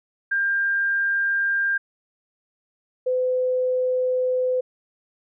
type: tone pair in turn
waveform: sine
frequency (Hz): 1597 / 507.4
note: G6 / B4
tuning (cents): +32 / +47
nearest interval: octave + minor sixth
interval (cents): 1985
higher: first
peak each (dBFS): -19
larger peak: neither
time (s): 0.31-1.78 / 3.06-4.61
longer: second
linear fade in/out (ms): 10
effects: none